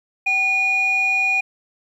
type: tone pair together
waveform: sine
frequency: 769.8 / 2444 Hz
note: G5 / D#7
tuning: -32 / -32 cents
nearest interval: octave + minor sixth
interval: 2000 cents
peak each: -25 / -15 dBFS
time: 0.26-1.41 s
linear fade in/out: 10 ms
effects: tanh soft clip ceiling -12 dBFS + 9-bit